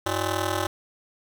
10% pulse ring-modulated tone, 233.1 Hz, A#3, in tune, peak -13 dBFS, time 0.06-0.67 s, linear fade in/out 2 ms, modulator 137 Hz, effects none

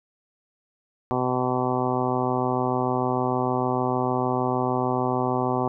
harmonic tone, 126.6 Hz, B2, 43 cents sharp, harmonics 1 / 2 / 3 / 4 / 5 / 6 / 7 / 8 / 9, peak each -30 / -28 / -28 / -32 / -32 / -29 / -31 / -33 / -33 dBFS, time 1.11-5.68 s, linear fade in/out 0 ms, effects none

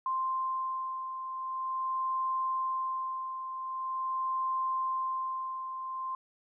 sine beating tone pair, 1046.5 / 1046.94 Hz, C6 / C6, 0 / +1 cents, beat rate 0.44 Hz, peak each -31 / -39 dBFS, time 0.06-6.15 s, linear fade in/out 2 ms, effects none

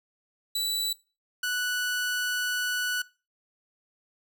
sawtooth tone pair in turn, 3951 / 1480 Hz, B7 / F#6, 0 / 0 cents, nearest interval octave + perfect fourth, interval 1700 cents, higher first, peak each -23 dBFS, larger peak neither, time 0.55-0.93 / 1.43-3.02 s, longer second, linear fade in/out 5 ms, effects noise-tail reverb RT60 0.3 s tail -20 dB re dry

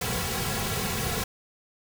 pink noise with comb filter, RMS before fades -29 dBFS, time 0.01-1.24 s, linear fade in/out 5 ms, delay 3.3 ms, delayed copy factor -1, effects none

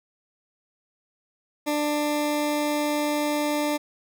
20% pulse tone, 296.4 Hz, D4, 16 cents sharp, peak -18 dBFS, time 1.66-3.78 s, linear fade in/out 20 ms, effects none

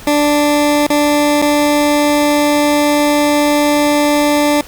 20% pulse tone with dropouts, 293.7 Hz, D4, in tune, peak -5 dBFS, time 0.07-4.61 s, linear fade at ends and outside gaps 2 ms, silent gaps 0.867-0.901 / 1.417-1.423 s, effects pink hiss -35 dBFS RMS until 4.67 s

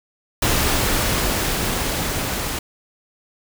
pink noise with level ramp, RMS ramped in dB -18 to -25 dBFS, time 0.42-2.59 s, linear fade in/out 5 ms, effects none

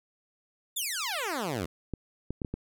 10% pulse exponential sweep, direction down, 3725 to 77.4 Hz, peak -22 dBFS, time 0.76-1.66 s, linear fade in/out 10 ms
clicks, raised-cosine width 3 ms, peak -20 dBFS, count 5, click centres 1.937 / 2.306 / 2.418 / 2.448 / 2.54 s
effects none

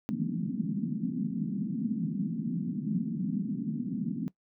white band-pass noise, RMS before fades -32 dBFS, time 0.09-4.28 s, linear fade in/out 0 ms, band 160 to 250 Hz, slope 48 dB/octave, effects noise-tail reverb RT60 0.1 s tail -19 dB re dry

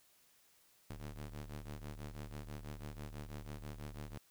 sawtooth ring-modulated tone, 74.7 Hz, D2, 30 cents sharp, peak -38 dBFS, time 0.9-4.18 s, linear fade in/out 5 ms, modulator 34.3 Hz, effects white hiss -69 dBFS RMS until 4.3 s

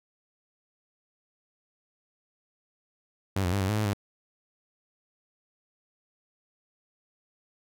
sawtooth tone with pitch steps, 96.9 / 88.1 / 99.7 / 94.9 / 106.2 / 107.5 / 101 Hz, G2 / F2 / G2 / F#2 / G#2 / A2 / G#2, -20 / +16 / +30 / +44 / +39 / -40 / -48 cents, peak -21 dBFS, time 3.36-3.934 s, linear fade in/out 5 ms, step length 82 ms, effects none

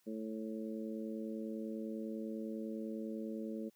harmonic tone, 110 Hz, A2, in tune, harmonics 2 / 3 / 4 / 5, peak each -41 / -45 / -47 / -49 dBFS, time 0.06-3.7 s, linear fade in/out 20 ms, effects white hiss -74 dBFS RMS until 3.75 s + high-pass 60 Hz 12 dB/octave

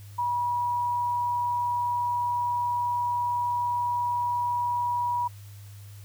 sine tone, 967 Hz, B5, 37 cents flat, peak -24 dBFS, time 0.18-5.28 s, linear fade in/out 10 ms, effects added 101 Hz sine -42 dBFS peak until 6.04 s + white hiss -55 dBFS RMS until 6.04 s

